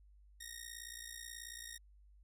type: ring-modulated tone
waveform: 10% pulse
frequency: 1864.7 Hz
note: A#6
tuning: in tune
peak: -35 dBFS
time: 0.4-1.78 s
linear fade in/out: 10 ms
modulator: 29.2 Hz
effects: added 50 Hz sine -60 dBFS peak until 2.23 s